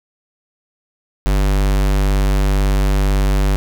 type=tone; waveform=square; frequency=49 Hz; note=G1; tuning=in tune; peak=-13 dBFS; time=1.26-3.56 s; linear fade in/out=0 ms; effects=none